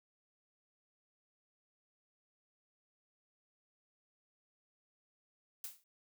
blue noise with exponential decay, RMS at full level -40 dBFS, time 5.64-5.84 s, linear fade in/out 2 ms, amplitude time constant 43 ms, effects none

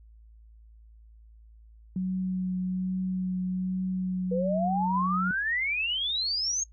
sine tone with vibrato, 185 Hz, F#3, in tune, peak -26 dBFS, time 1.96-5.31 s, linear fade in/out 2 ms, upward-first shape triangle, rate 1.2 Hz, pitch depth 14 cents each way
sine exponential sweep, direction up, 479.7 to 6600 Hz, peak -26 dBFS, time 4.31-6.64 s, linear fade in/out 10 ms
effects noise-tail reverb RT60 0.1 s tail -17 dB re dry + added 55 Hz sine -50 dBFS peak until 6.72 s

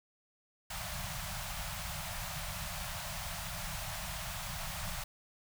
pink band-stop noise, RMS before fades -40 dBFS, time 0.7-5.04 s, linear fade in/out 5 ms, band 190 to 580 Hz, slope 96 dB/octave, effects none

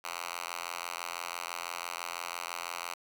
5% pulse tone with high-pass filter, 86 Hz, F2, 26 cents flat, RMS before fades -39 dBFS, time 0.04-2.94 s, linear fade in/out 5 ms, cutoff 1300 Hz, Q 1.2, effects none

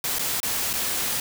white noise with dropouts, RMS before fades -26 dBFS, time 0.04-1.2 s, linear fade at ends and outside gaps 2 ms, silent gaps 0.186-0.193 / 0.402-0.43 / 0.732-0.736 s, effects none

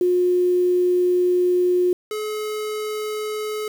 sine / square tone pair in turn, 359 / 426.9 Hz, F4 / G#4, +48 / +48 cents, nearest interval minor third, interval 300 cents, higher second, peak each -15 / -25 dBFS, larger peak first, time 0.01-1.93 / 2.11-3.68 s, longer first, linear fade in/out 2 ms, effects 7-bit

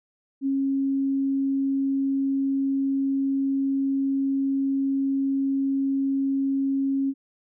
sine tone, 272.5 Hz, C#4, 29 cents flat, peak -21 dBFS, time 0.41-7.14 s, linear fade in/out 50 ms, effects none

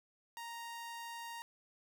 sawtooth tone, 932.3 Hz, A#5, in tune, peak -40 dBFS, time 0.37-1.42 s, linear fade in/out 0 ms, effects none

